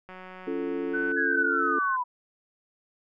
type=click train; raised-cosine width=0.5 ms; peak=-29 dBFS; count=191; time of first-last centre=0.09-1.117 s; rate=185 Hz
type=chord; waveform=sine; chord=Db augmented; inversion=none; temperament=equal with one note detuned; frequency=277.2 / 345.6 / 440 Hz; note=Db4 / F4 / A4; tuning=0 / -18 / 0 cents; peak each=-32 dBFS; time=0.47-1.79 s; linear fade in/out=5 ms
type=tone; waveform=sine; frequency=1500 Hz; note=F#6; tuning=23 cents sharp; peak=-27 dBFS; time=0.93-1.97 s; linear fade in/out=20 ms
type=linear sweep; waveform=sine; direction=down; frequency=1700 to 968 Hz; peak=-25 dBFS; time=1.16-2.04 s; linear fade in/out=20 ms
effects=none

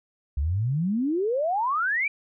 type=exponential sweep; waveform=sine; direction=up; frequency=65.41 to 2389 Hz; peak=-22 dBFS; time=0.37-2.08 s; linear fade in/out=5 ms; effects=none

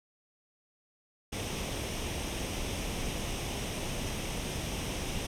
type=noise with comb filter; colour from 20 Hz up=pink; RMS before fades=-35 dBFS; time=1.32-5.27 s; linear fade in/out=10 ms; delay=0.34 ms; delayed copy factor=+0.5; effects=low-pass 10000 Hz 12 dB/octave

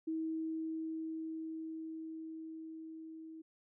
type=tone with level ramp; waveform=sine; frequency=320.6 Hz; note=E4; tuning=48 cents flat; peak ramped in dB=-34 to -47 dBFS; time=0.07-3.42 s; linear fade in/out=10 ms; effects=none

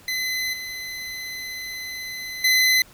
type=tone with level steps; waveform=25% pulse; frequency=2029 Hz; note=B6; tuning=46 cents sharp; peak=-20 / -27 / -12 dBFS; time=0.08-2.82 s; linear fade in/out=2 ms; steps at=0.53 / 2.44 s; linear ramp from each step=5 ms; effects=pink hiss -50 dBFS RMS until 2.93 s

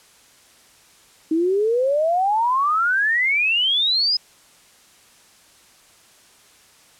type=exponential sweep; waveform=sine; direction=up; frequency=311.3 to 5100 Hz; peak=-16 dBFS; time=1.31-4.17 s; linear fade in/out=5 ms; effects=white hiss -52 dBFS RMS until 6.99 s + low-pass 10000 Hz 12 dB/octave

